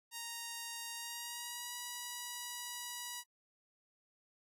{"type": "tone with pitch glide", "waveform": "5% pulse", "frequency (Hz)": [932.3, 970.2], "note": ["A#5", "B5"], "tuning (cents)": [0, -31], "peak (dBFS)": -30, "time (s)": [0.11, 3.24], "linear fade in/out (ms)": 50, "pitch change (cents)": 69, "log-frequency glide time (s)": [0.95, 1.75], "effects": ["AAC 64 kbps"]}